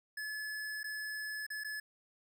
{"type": "tone with dropouts", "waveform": "square", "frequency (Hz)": 1716, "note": "A6", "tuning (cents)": -44, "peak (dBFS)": -39, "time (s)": [0.17, 1.8], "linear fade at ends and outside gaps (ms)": 5, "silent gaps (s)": [[0.832, 0.841], [1.466, 1.502], [1.637, 1.645]], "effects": []}